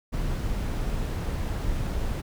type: noise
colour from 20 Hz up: brown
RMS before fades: -28 dBFS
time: 0.12-2.22 s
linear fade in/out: 20 ms
effects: none